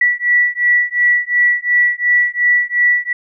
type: beating tone pair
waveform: sine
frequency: 1949 / 1951.8 Hz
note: B6 / B6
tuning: -23 / -21 cents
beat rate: 2.8 Hz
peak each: -14 dBFS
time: 0.01-3.13 s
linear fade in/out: 5 ms
effects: none